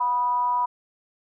sine tone with frequency modulation, 981 Hz, B5, 12 cents flat, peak -20 dBFS, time 0-0.66 s, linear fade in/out 10 ms, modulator 261 Hz, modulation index 0.33, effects none

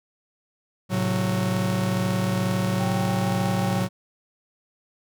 45% pulse chord, F# diminished, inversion first, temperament just, 111 / 133.2 / 185 Hz, A2 / C3 / F#3, +16 / +31 / 0 cents, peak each -27 / -30 / -24 dBFS, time 0.89-3.89 s, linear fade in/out 50 ms
sine tone with pitch glide, 784 to 793.6 Hz, G5 to G5, 0 to +21 cents, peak -31 dBFS, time 2.79-3.8 s, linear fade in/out 5 ms, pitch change +21 cents, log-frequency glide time 3-3.17 s
effects none

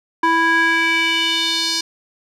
square tone with band-pass filter sweep, 329.6 Hz, E4, in tune, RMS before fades -17 dBFS, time 0.23-1.81 s, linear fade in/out 5 ms, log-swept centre 1200 to 5000 Hz, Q 3, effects none

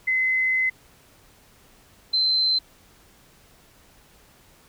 sine tone pair in turn, 2044 / 4088 Hz, C7 / C8, -41 / -41 cents, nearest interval octave, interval 1200 cents, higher second, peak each -19 / -18 dBFS, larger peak second, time 0.07-0.7 / 2.13-2.59 s, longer first, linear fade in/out 10 ms, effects pink hiss -55 dBFS RMS until 4.68 s

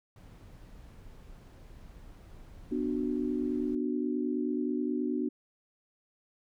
brown noise, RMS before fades -50 dBFS, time 0.16-3.75 s, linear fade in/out 2 ms
sine chord, B minor, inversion none, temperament just, 246.9 / 296.3 / 370.4 Hz, B3 / D4 / F#4, 0 / +15 / +2 cents, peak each -32 / -32 / -35 dBFS, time 2.71-5.29 s, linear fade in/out 10 ms
effects none

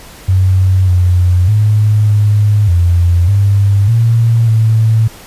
sine tone with pitch steps, 93.8 / 89.8 / 106.1 / 104.4 / 86.9 / 100.1 / 115 / 111.2 Hz, F#2 / F2 / G#2 / G#2 / F2 / G2 / A#2 / A2, +24 / +49 / +38 / +10 / -8 / +37 / -23 / +19 cents, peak -6 dBFS, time 0.28-5.08 s, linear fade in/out 10 ms, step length 600 ms, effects pink hiss -35 dBFS RMS until 5.26 s + resampled to 32000 Hz

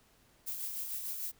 violet noise with tremolo, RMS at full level -37 dBFS, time 0.46-1.32 s, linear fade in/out 20 ms, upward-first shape triangle, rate 6.7 Hz, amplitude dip 45%, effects pink hiss -66 dBFS RMS until 1.39 s

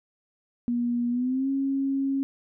sine tone with pitch glide, 240 to 272.5 Hz, B3 to C#4, -49 to -29 cents, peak -23 dBFS, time 0.68-2.23 s, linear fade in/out 0 ms, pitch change +220 cents, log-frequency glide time 1.1-1.49 s, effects none

